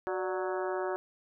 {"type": "harmonic tone with a mistuned harmonic", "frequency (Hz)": 185, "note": "F#3", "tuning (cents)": 0, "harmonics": [2, 3, 4, 5, 6, 7, 8, 9], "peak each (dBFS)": [-33, -37, -39, -41, -43, -44, -45, -46], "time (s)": [0.07, 0.96], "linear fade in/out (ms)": 0, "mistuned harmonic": 3, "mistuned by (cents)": 80, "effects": []}